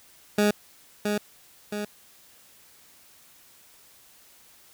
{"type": "tone with echo", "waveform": "20% pulse", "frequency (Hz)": 207.7, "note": "G#3", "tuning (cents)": 0, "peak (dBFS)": -14, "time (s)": [0.38, 0.51], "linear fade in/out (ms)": 5, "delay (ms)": 670, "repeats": 2, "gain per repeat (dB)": -5, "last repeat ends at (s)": 1.85, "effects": ["white hiss -55 dBFS RMS until 4.73 s"]}